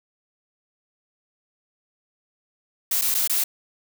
blue noise with dropouts, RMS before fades -22 dBFS, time 2.91-3.44 s, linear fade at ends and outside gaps 5 ms, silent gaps 3.014-3.019 / 3.144-3.148 / 3.276-3.296 s, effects none

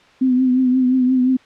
sine tone with vibrato, 255.5 Hz, C4, 41 cents flat, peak -12 dBFS, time 0.21-1.37 s, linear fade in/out 10 ms, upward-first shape triangle, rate 5.7 Hz, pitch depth 50 cents each way, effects white hiss -49 dBFS RMS until 1.45 s + low-pass 3000 Hz 12 dB/octave

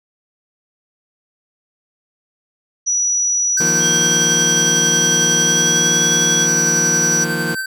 sine tone, 5870 Hz, F#8, 15 cents flat, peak -14 dBFS, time 2.86-7.25 s, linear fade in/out 20 ms
square tone with tremolo, 1548 Hz, G6, 22 cents flat, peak -20 dBFS, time 3.57-7.66 s, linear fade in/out 5 ms, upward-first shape sine, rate 11 Hz, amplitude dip 40%
25% pulse chord, Eb suspended second, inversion none, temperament just, 155.56 / 175.01 / 233.3 Hz, Eb3 / F3 / Bb3, 0 / +4 / +2 cents, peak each -21 / -20 / -22 dBFS, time 3.6-7.55 s, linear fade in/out 5 ms
triangle tone with pitch glide, 3230 to 3330 Hz, G#7 to G#7, -49 to +4 cents, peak -19 dBFS, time 3.79-6.48 s, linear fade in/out 50 ms, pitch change +53 cents, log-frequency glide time 5.41-6.02 s
effects none

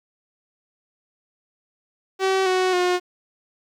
sawtooth tone with pitch steps, 382.1 / 370.6 / 359.4 Hz, G4 / F#4 / F4, -44 / +3 / +50 cents, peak -14 dBFS, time 2.19-3 s, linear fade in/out 50 ms, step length 270 ms, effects low-pass 6000 Hz 12 dB/octave + 9-bit

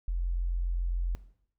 sine tone, 43.65 Hz, F1, in tune, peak -27 dBFS, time 0.08-1.15 s, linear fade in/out 0 ms, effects noise-tail reverb RT60 0.7 s tail -17 dB re dry

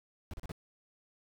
brown noise bursts, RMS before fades -41 dBFS, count 4, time 0.31-0.518 s, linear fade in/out 0 ms, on 25 ms, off 36 ms, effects none

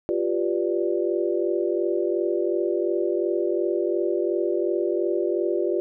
sine chord, G dominant seventh, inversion third, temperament equal, 349.2 / 392 / 493.9 / 587.3 Hz, F4 / G4 / B4 / D5, 0 / 0 / 0 / 0 cents, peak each -24 / -26 / -30 / -29 dBFS, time 0.09-5.8 s, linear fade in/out 0 ms, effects none

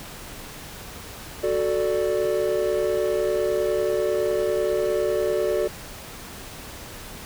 triangle chord, D major, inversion first, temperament equal, 370 / 440 / 587.3 Hz, F#4 / A4 / D5, 0 / 0 / 0 cents, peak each -23 dBFS, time 1.43-5.68 s, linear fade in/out 10 ms, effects pink hiss -39 dBFS RMS until 7.25 s

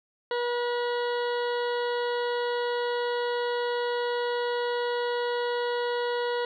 harmonic tone, 482.8 Hz, B4, 39 cents flat, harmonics 1 / 2 / 3 / 4 / 6 / 7 / 8 / 9, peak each -27 / -33 / -37 / -39 / -43 / -44 / -45 / -46 dBFS, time 0.31-6.45 s, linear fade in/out 2 ms, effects 11-bit

